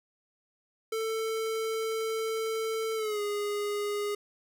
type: tone with pitch glide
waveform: square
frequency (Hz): 444.5 to 412.3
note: A4 to G#4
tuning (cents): +18 to -13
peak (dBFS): -30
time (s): 0.92-4.15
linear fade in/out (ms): 5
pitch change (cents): -131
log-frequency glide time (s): 2.95-3.21
effects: none